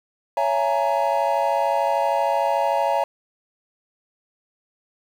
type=chord; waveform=triangle; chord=A# half-diminished seventh; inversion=first; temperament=just; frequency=559.4 / 671.3 / 839.1 / 932.3 Hz; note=C#5 / E5 / G#5 / A#5; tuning=+16 / +31 / +18 / 0 cents; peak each=-22 dBFS; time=0.37-3.04 s; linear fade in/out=2 ms; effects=8-bit